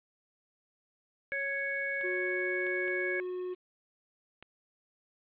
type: harmonic tone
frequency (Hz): 554.4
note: C#5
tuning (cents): 0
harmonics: 1 / 3 / 4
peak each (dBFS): -39 / -34 / -35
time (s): 1.32-3.2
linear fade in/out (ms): 0
type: clicks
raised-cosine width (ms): 0.2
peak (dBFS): -29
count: 4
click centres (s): 2.012 / 2.667 / 2.88 / 4.426
type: tone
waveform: triangle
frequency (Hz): 364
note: F#4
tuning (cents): -28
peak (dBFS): -32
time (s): 2.03-3.55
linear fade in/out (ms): 20
effects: resampled to 8000 Hz + 10-bit